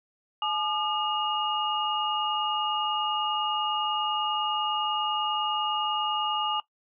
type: tone cluster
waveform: sine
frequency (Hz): 852 / 1212 / 2861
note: G#5 / D#6 / F7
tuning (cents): +44 / -46 / +41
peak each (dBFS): -30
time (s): 0.42-6.6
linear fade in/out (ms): 2
effects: noise-tail reverb RT60 0.1 s tail -18 dB re dry